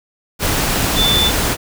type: tone in noise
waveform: sine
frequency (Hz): 3520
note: A7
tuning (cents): 0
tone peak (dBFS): -13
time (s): 0.95-1.32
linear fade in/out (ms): 50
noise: pink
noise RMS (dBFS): -17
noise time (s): 0.39-1.57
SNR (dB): +1
effects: none